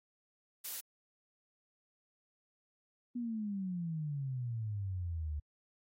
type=noise; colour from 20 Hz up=blue; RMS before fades=-41 dBFS; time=0.64-0.81 s; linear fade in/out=10 ms
type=exponential sweep; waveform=sine; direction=down; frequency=246.9 to 72.4 Hz; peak=-35 dBFS; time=3.15-5.4 s; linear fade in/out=10 ms
effects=AAC 48 kbps